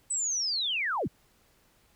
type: linear sweep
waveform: sine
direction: down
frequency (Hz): 8120 to 55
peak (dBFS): -27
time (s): 0.1-1.08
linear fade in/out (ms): 10
effects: pink hiss -65 dBFS RMS until 1.95 s